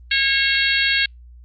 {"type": "harmonic tone", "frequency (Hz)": 545, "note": "C#5", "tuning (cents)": -29, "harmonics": [3, 4, 5, 6, 7, 8], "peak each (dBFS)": [-21, -22, -23, -24, -24, -25], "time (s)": [0.11, 1.06], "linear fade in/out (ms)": 5, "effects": ["added 60 Hz sine -40 dBFS peak until 1.44 s", "Opus 32 kbps"]}